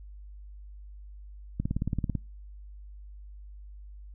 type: click train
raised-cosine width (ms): 5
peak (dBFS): -16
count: 11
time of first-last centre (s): 1.6-2.152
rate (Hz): 18.1
effects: noise-tail reverb RT60 0.3 s tail -26 dB re dry + added 50 Hz sine -43 dBFS peak until 4.14 s